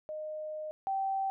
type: tone pair in turn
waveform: sine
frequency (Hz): 616 / 776.1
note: D#5 / G5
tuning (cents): -17 / -18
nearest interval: major third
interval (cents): 399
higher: second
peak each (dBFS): -36 / -29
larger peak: second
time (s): 0.09-0.71 / 0.87-1.3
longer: first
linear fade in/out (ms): 0
effects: none